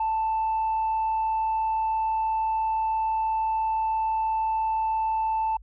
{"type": "tone", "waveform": "sine", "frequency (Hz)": 883, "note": "A5", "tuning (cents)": 6, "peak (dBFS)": -21, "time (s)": [0, 5.57], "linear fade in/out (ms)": 5, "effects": ["tanh soft clip ceiling -20 dBFS", "added 50 Hz sine -45 dBFS peak until 5.62 s"]}